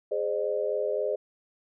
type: chord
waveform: sine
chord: Ab major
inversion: none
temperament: equal with one note detuned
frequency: 415.3 / 523.3 / 607 Hz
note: Ab4 / C5 / Eb5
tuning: 0 / 0 / -43 cents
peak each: -30 dBFS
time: 0.11-1.16 s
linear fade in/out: 10 ms
effects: none